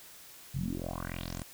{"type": "tone with low-pass filter sweep", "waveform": "10% pulse", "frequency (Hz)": 43.32, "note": "F1", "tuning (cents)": -13, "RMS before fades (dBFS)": -37, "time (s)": [0.54, 1.43], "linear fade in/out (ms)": 10, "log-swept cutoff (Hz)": [120, 10000], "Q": 5, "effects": ["white hiss -52 dBFS RMS until 1.53 s"]}